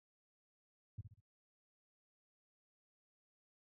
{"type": "tone with echo", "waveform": "sine", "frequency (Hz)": 103.83, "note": "G#2", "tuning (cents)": 0, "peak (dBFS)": -40, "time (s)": [0.98, 1.01], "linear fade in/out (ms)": 5, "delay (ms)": 64, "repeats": 3, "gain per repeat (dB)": -8, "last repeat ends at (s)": 1.202, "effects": ["tanh soft clip ceiling -36 dBFS", "high-pass 60 Hz 12 dB/octave"]}